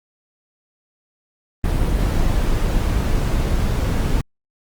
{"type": "noise", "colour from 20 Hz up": "brown", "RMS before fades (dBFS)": -18, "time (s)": [1.64, 4.21], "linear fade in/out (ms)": 2, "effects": ["Opus 32 kbps"]}